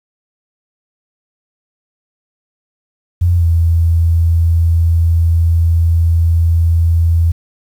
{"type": "tone with pitch glide", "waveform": "sine", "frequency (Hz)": [87.31, 83.32], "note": ["F2", "E2"], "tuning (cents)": [0, 19], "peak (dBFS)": -8, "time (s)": [3.21, 7.32], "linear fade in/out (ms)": 10, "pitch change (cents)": -81, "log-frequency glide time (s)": [3.36, 3.45], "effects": ["7-bit"]}